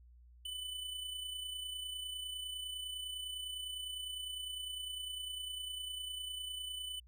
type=tone with amplitude modulation; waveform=square; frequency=3000 Hz; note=F#7; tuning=23 cents sharp; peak=-39 dBFS; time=0.45-7 s; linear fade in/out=5 ms; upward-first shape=sine; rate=29.9 Hz; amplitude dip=45%; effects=added 60 Hz sine -57 dBFS peak until 7.07 s